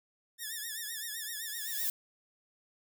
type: tone with vibrato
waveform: 5% pulse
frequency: 1775 Hz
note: A6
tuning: 15 cents sharp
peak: -27 dBFS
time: 0.38-1.9 s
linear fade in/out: 50 ms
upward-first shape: triangle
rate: 7.8 Hz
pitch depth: 120 cents each way
type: noise with exponential growth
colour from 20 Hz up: violet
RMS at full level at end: -31 dBFS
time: 1.07-1.9 s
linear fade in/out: 2 ms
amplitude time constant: 180 ms
effects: none